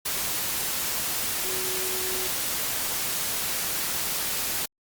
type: tone in noise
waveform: sine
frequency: 372.7 Hz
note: F#4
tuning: 13 cents sharp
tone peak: -35 dBFS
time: 1.44-2.28 s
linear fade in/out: 10 ms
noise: white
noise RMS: -28 dBFS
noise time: 0.05-4.66 s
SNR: -10 dB
effects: Opus 48 kbps